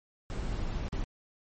brown noise with dropouts, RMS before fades -33 dBFS, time 0.3-1.04 s, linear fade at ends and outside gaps 0 ms, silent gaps 0.883-0.928 s, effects MP3 32 kbps

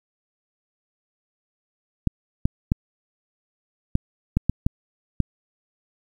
clicks, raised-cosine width 5 ms, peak -6 dBFS, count 8, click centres 2.073 / 2.455 / 2.719 / 3.954 / 4.37 / 4.496 / 4.665 / 5.203 s, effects 8-bit

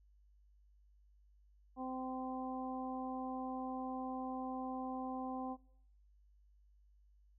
harmonic tone, 258.5 Hz, C4, 21 cents flat, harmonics 1 / 2 / 3 / 4, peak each -42 / -49 / -44 / -49 dBFS, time 1.76-5.57 s, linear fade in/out 50 ms, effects noise-tail reverb RT60 0.6 s tail -18 dB re dry + added 50 Hz sine -64 dBFS peak until 7.38 s

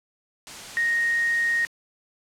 sine tone in noise, 1864.7 Hz, A#6, in tune, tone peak -20 dBFS, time 0.77-1.65 s, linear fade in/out 0 ms, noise white, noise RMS -38 dBFS, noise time 0.47-1.67 s, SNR +15 dB, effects low-pass 8000 Hz 12 dB/octave

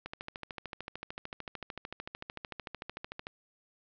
click train, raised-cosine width 0.3 ms, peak -23 dBFS, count 44, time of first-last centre 0.06-3.269 s, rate 13.4 Hz, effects low-pass 5000 Hz 12 dB/octave

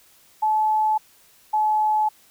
sine tone pair in turn, 863 / 857 Hz, A5 / A5, -34 / -46 cents, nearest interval unison, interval 12 cents, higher first, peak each -17 / -17 dBFS, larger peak neither, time 0.42-0.98 / 1.53-2.09 s, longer neither, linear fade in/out 10 ms, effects white hiss -55 dBFS RMS until 2.3 s

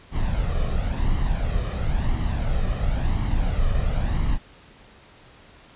brown noise with flanger, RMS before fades -22 dBFS, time 0.11-4.39 s, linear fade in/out 50 ms, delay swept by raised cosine 0.98 to 1.67 ms, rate 0.97 Hz, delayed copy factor +0.55, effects pink hiss -50 dBFS RMS until 5.75 s + resampled to 8000 Hz

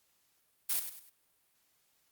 blue noise with echo, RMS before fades -31 dBFS, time 0.69-0.8 s, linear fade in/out 10 ms, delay 100 ms, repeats 3, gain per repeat -9 dB, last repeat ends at 1.1 s, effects white hiss -73 dBFS RMS until 2.11 s + Opus 48 kbps

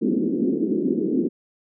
pink band-pass noise, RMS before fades -22 dBFS, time 0.01-1.29 s, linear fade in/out 20 ms, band 200 to 400 Hz, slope 48 dB/octave, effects none

